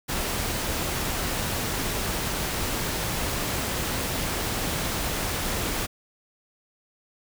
pink noise, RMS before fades -28 dBFS, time 0.08-5.87 s, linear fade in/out 20 ms, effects none

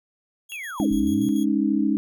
15% pulse tone with tremolo, 3317 Hz, G#7, 3 cents flat, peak -32 dBFS, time 0.49-1.45 s, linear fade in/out 10 ms, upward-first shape square, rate 6.9 Hz, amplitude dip 55%
sine linear two-way sweep, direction down then up, 2786 to 32.7 to 139.6 Hz, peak -31 dBFS, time 0.52-1.29 s, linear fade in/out 0 ms, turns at 0.92 s
sine chord, Ab suspended fourth, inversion none, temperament equal with one note detuned, 208.7 / 277.2 / 311.1 Hz, Ab3 / Db4 / Eb4, +9 / 0 / 0 cents, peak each -23 dBFS, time 0.8-1.97 s, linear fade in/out 0 ms
effects none

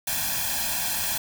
white noise with comb filter, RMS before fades -27 dBFS, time 0.07-1.18 s, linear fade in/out 5 ms, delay 1.2 ms, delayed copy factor +0.85, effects none

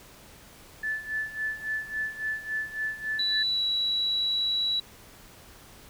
sine tone with tremolo, 1745 Hz, A6, 15 cents flat, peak -26 dBFS, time 0.83-3.43 s, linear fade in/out 5 ms, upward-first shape sine, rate 3.6 Hz, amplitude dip 80%
sine tone with pitch glide, 3951 to 3915 Hz, B7 to B7, 0 to -16 cents, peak -24 dBFS, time 3.19-4.8 s, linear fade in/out 5 ms, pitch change -16 cents, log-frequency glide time 3.49-3.62 s
effects pink hiss -51 dBFS RMS until 5.89 s

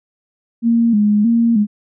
sine tone with vibrato, 220 Hz, A3, in tune, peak -10 dBFS, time 0.62-1.67 s, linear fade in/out 50 ms, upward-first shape square, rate 1.6 Hz, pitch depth 93 cents each way, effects none

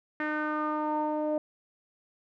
sawtooth tone with low-pass filter sweep, 304.2 Hz, D#4, 39 cents flat, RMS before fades -30 dBFS, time 0.2-1.38 s, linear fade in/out 2 ms, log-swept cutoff 1800 to 650 Hz, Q 4.9, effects none

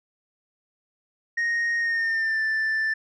sine tone with pitch glide, 1864 to 1766.5 Hz, A#6 to A6, -1 to +6 cents, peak -19 dBFS, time 1.37-2.94 s, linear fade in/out 10 ms, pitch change -93 cents, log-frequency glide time 1.79-2.42 s, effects tanh soft clip ceiling -21 dBFS

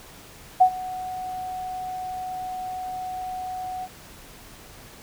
sine tone with ADSR envelope, 740 Hz, F#5, in tune, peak -9 dBFS, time 0.6-3.88 s, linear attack 15 ms, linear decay 80 ms, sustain -20 dB, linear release 44 ms, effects pink hiss -46 dBFS RMS until 5.02 s

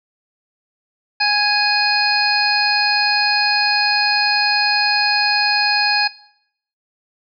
harmonic tone with a mistuned harmonic, 830 Hz, G#5, 1 cent flat, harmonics 1 / 2 / 3 / 5 / 6, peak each -20 / -20 / -20 / -20 / -20 dBFS, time 1.2-6.08 s, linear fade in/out 10 ms, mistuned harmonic 5, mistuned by +37 cents, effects noise-tail reverb RT60 0.7 s tail -20 dB re dry

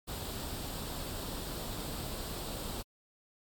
pink noise with comb filter, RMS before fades -39 dBFS, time 0.07-2.83 s, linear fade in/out 20 ms, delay 0.24 ms, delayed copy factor +0.5, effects MP3 96 kbps

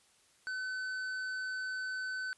sine tone with hard clipping, 1516 Hz, F#6, 42 cents sharp, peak -37 dBFS, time 0.47-2.33 s, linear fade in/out 0 ms, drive 7 dB, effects white hiss -67 dBFS RMS until 2.37 s + resampled to 24000 Hz

